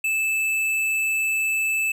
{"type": "tone with tanh clipping", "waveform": "sine", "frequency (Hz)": 2627, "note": "E7", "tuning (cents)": -7, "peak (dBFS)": -22, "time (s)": [0.04, 1.92], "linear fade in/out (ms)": 5, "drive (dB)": 13, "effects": []}